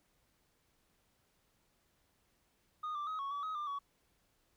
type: tone with pitch steps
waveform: sine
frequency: 1234 / 1177 / 1266 / 1108 / 1144 / 1267 / 1193 / 1126 Hz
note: D#6 / D6 / D#6 / C#6 / D6 / D#6 / D6 / C#6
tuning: -15 / +3 / +30 / -1 / -46 / +31 / +27 / +27 cents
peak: -34 dBFS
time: 2.83-3.79 s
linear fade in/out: 10 ms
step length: 120 ms
effects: tanh soft clip ceiling -36 dBFS + pink hiss -75 dBFS RMS until 4.56 s